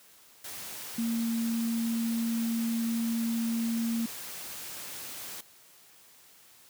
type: tone in noise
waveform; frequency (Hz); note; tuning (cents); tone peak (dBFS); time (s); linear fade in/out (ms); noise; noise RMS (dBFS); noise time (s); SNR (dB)
sine; 229.8; A#3; -25; -27; 0.98-4.06; 5; white; -41; 0.44-5.41; +11
effects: white hiss -57 dBFS RMS until 6.69 s + high-pass 80 Hz 12 dB/octave